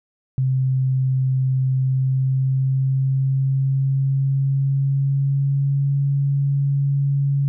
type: tone with pitch glide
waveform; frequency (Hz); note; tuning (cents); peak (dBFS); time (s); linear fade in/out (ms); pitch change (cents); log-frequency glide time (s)
sine; 131.1 to 139.7; C3 to C#3; +4 to +14; -16; 0.38-7.48; 0; +110; 1.74-5.96
effects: none